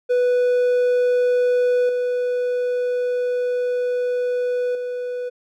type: tone with level steps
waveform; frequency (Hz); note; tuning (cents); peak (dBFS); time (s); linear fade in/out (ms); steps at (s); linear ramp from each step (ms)
triangle; 493.9; B4; 0; -13 / -17 / -22; 0.09-5.3; 20; 1.89 / 4.75; 2
effects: none